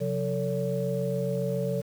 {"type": "tone cluster", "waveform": "sine", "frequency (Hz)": [133.1, 180.3, 446.7, 567], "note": ["C3", "F#3", "A4", "C#5"], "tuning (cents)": [30, -45, 26, 39], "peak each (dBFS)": -31, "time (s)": [0, 1.82], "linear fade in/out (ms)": 20, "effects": ["tanh soft clip ceiling -15 dBFS", "8-bit"]}